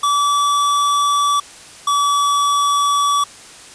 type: tone pair in turn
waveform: square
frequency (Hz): 1152 / 1145.6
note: D6 / D6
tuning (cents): -34 / -43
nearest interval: unison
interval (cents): 9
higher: first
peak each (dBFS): -14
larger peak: neither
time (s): 0.03-1.4 / 1.87-3.24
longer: neither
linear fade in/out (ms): 5
effects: white hiss -39 dBFS RMS until 3.74 s + resampled to 22050 Hz